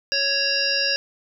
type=harmonic tone with a mistuned harmonic; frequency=554.4 Hz; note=C#5; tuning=in tune; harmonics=1 / 3 / 5 / 7 / 9 / 10; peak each=-30 / -26 / -26 / -36 / -24 / -25 dBFS; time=0.12-0.96 s; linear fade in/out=0 ms; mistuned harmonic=9; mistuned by=-29 cents; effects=none